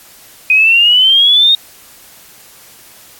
sine exponential sweep, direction up, 2489 to 3729 Hz, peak -5 dBFS, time 0.5-1.55 s, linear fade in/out 2 ms, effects white hiss -40 dBFS RMS until 3.19 s + AAC 64 kbps

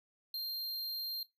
square tone, 4186 Hz, C8, in tune, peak -37 dBFS, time 0.34-1.23 s, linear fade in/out 2 ms, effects noise-tail reverb RT60 0.2 s tail -18 dB re dry

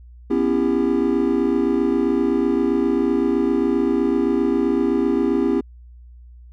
triangle chord, C# half-diminished seventh, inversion third, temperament just, 249.5 / 277.2 / 332.6 / 399.1 Hz, B3 / C#4 / E4 / G4, +18 / 0 / +16 / +31 cents, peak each -20 dBFS, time 0.3-5.61 s, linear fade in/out 10 ms, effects added 60 Hz sine -40 dBFS peak until 6.52 s

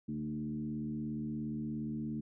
sine tone with frequency modulation, 222.8 Hz, A3, 22 cents sharp, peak -35 dBFS, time 0.08-2.21 s, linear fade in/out 10 ms, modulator 77.1 Hz, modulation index 0.98, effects none

